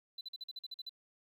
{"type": "tone bursts", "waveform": "sine", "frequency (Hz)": 4008, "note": "B7", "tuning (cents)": 25, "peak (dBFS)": -39, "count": 10, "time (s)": [0.18, 0.894], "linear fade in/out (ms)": 5, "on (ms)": 30, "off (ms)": 46, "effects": ["tanh soft clip ceiling -39 dBFS", "12-bit"]}